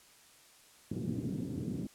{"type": "band-pass noise", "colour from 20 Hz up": "white", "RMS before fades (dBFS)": -37, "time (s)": [0.91, 1.87], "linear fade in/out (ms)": 5, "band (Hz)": [100, 280], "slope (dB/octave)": 24, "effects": ["white hiss -60 dBFS RMS until 1.94 s", "low-pass 11000 Hz 12 dB/octave"]}